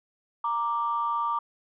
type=tone pair together; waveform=sine; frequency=932.3 / 1176.4 Hz; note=A#5 / D6; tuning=0 / +3 cents; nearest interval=major third; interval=403 cents; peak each=-28 / -26 dBFS; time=0.44-1.39 s; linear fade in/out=5 ms; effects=tanh soft clip ceiling -17 dBFS